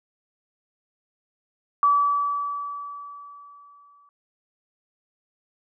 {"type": "tone with exponential decay", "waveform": "sine", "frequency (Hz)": 1150, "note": "D6", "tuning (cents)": -37, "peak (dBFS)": -14, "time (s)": [1.83, 4.09], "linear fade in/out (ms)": 1, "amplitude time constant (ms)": 490, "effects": []}